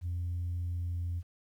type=tone with pitch glide; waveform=sine; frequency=87.31 to 86.61 Hz; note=F2 to F2; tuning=0 to -14 cents; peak=-30 dBFS; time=0.01-1.23 s; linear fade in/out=50 ms; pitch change=-14 cents; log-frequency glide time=0.65-0.99 s; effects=tanh soft clip ceiling -29 dBFS + 11-bit

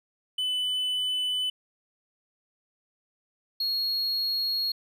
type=tone pair in turn; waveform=triangle; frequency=3001 / 4303 Hz; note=F#7 / C8; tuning=+24 / +48 cents; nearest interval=tritone; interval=624 cents; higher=second; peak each=-24 dBFS; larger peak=neither; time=0.38-1.5 / 3.6-4.72 s; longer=neither; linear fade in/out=5 ms; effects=none

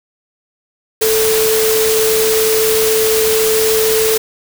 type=tone in noise; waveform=sine; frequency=440 Hz; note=A4; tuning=in tune; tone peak=-12 dBFS; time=1.01-4.18 s; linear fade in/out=10 ms; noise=white; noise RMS=-17 dBFS; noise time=1.01-4.18 s; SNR=+2 dB; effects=none

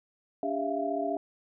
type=tone cluster; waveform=sine; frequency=287.6 / 399.3 / 658 / 693 Hz; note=D4 / G4 / E5 / F5; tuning=-36 / +32 / -3 / -14 cents; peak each=-34 / -35 / -32 / -33 dBFS; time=0.43-1.17 s; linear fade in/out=2 ms; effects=none

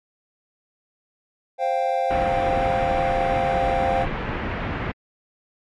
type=chord; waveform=triangle; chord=C suspended fourth; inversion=none; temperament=equal with one note detuned; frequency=526.9 / 698.5 / 784 Hz; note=C5 / F5 / G5; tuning=+12 / 0 / 0 cents; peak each=-22 dBFS; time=1.58-4.07 s; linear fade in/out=50 ms
type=low-pass noise; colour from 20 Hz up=pink; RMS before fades=-27 dBFS; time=2.1-4.92 s; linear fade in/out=10 ms; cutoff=2500 Hz; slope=24 dB/octave
effects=MP3 48 kbps

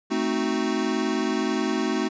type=chord; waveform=square; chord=A diminished seventh; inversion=none; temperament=equal; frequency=220 / 261.6 / 311.1 / 370 Hz; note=A3 / C4 / Eb4 / Gb4; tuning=0 / 0 / 0 / 0 cents; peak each=-29 dBFS; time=0.1-2.09 s; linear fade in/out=20 ms; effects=resampled to 16000 Hz

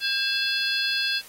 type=tone cluster; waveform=sine; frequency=1602 / 2649 / 3408 / 4241 / 4860 Hz; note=G6 / E7 / G#7 / C8 / D#8; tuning=+37 / +8 / +44 / +23 / -42 cents; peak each=-29 dBFS; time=0-1.22 s; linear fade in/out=50 ms; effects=white hiss -47 dBFS RMS until 1.28 s + AAC 48 kbps

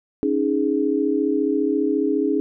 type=chord; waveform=sine; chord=C# suspended second; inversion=none; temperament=just; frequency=277.2 / 311.8 / 415.8 Hz; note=C#4 / D#4 / G#4; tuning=0 / +4 / +2 cents; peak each=-22 dBFS; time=0.23-2.4 s; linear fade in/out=0 ms; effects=none

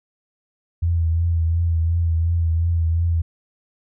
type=tone with vibrato; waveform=sine; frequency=83.4 Hz; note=E2; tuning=21 cents sharp; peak=-16 dBFS; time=0.82-3.22 s; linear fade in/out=10 ms; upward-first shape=triangle; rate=2.8 Hz; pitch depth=46 cents each way; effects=none

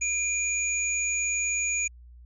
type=tone pair together; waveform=sine; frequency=2403 / 6804 Hz; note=D7 / G#8; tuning=+39 / +41 cents; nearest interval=octave + tritone; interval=1802 cents; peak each=-28 / -27 dBFS; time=0.01-1.88 s; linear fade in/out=10 ms; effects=added 60 Hz sine -46 dBFS peak until 2.25 s

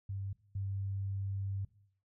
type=tone pair in turn; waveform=sine; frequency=98 / 98 Hz; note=G2 / G2; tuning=0 / 0 cents; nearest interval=unison; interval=0 cents; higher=neither; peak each=-36 / -34 dBFS; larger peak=second; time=0.09-0.33 / 0.55-1.65 s; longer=second; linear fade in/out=5 ms; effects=noise-tail reverb RT60 0.6 s tail -18 dB re dry

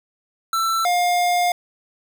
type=tone pair in turn; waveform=square; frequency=1335 / 708.6 Hz; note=E6 / F5; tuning=+22 / +25 cents; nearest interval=major seventh; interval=1097 cents; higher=first; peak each=-19 / -17 dBFS; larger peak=second; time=0.53-0.85 / 0.85-1.52 s; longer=second; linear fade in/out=2 ms; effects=none

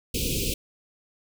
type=band-stop noise; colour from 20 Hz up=pink; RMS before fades=-27 dBFS; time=0.14-0.54 s; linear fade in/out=5 ms; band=520 to 2400 Hz; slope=96 dB/octave; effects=none

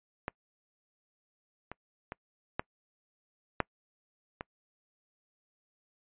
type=clicks; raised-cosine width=0.5 ms; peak=-18 / -25 / -23 / -15 / -11 / -22 dBFS; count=6; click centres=0.281 / 1.716 / 2.121 / 2.595 / 3.603 / 4.409 s; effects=noise-tail reverb RT60 0.1 s tail -26 dB re dry + resampled to 8000 Hz

